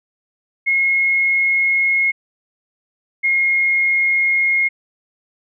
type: tone pair in turn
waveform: sine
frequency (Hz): 2162 / 2148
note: C#7 / C7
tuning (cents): -44 / +45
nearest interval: unison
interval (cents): 11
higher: first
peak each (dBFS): -13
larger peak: neither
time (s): 0.66-2.12 / 3.23-4.69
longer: neither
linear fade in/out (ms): 20
effects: none